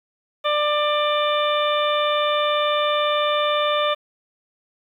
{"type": "harmonic tone", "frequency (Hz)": 594, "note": "D5", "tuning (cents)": 20, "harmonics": [1, 2, 3, 4, 5, 6], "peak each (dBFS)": [-21, -22, -32, -30, -31, -27], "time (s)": [0.44, 3.95], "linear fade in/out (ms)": 20, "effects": ["9-bit"]}